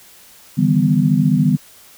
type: chord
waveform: sine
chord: E minor seventh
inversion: third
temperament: equal with one note detuned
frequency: 146.83 / 161.14 / 196 / 246.9 Hz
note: D3 / E3 / G3 / B3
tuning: 0 / -39 / 0 / 0 cents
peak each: -17 dBFS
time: 0.57-1.57 s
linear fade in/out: 20 ms
effects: white hiss -45 dBFS RMS until 1.97 s